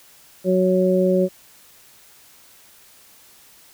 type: harmonic tone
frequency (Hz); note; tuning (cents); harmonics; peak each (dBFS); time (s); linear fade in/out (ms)
185; F#3; 0; 1 / 2 / 3; -19 / -19 / -19; 0.44-1.29; 50
effects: white hiss -50 dBFS RMS until 3.73 s